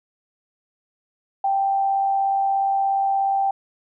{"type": "tone with amplitude modulation", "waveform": "sine", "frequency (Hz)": 784, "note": "G5", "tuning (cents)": 0, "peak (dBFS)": -16, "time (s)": [1.44, 3.51], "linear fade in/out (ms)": 5, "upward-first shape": "sine", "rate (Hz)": 96.9, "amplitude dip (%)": 35, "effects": []}